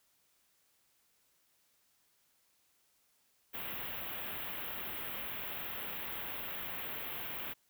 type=band-stop noise; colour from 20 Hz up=white; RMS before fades=-41 dBFS; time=3.53-7.54 s; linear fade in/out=20 ms; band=3400 to 13000 Hz; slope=48 dB/octave; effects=white hiss -73 dBFS RMS until 7.69 s